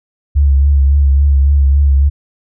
sine tone with vibrato, 69.9 Hz, C#2, 15 cents sharp, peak -6 dBFS, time 0.35-2.1 s, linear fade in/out 20 ms, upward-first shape triangle, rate 3.6 Hz, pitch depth 53 cents each way, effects none

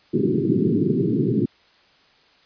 white band-pass noise, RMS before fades -20 dBFS, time 0.13-1.46 s, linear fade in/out 10 ms, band 110 to 410 Hz, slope 96 dB/octave, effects white hiss -56 dBFS RMS until 2.45 s + resampled to 11025 Hz

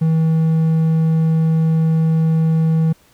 triangle tone, 160.9 Hz, E3, 42 cents flat, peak -10 dBFS, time 0.01-2.93 s, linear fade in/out 10 ms, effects pink hiss -53 dBFS RMS until 3.13 s

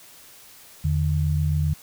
sine tone pair together, 82.41 / 150.01 Hz, E2 / D3, 0 / +37 cents, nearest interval minor seventh, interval 1037 cents, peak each -22 dBFS, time 0.84-1.74 s, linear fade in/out 10 ms, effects white hiss -48 dBFS RMS until 1.82 s

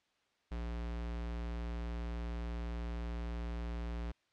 square tone, 58.27 Hz, A#1, in tune, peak -38 dBFS, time 0.51-4.12 s, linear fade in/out 10 ms, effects white hiss -75 dBFS RMS until 4.32 s + low-pass 4000 Hz 12 dB/octave

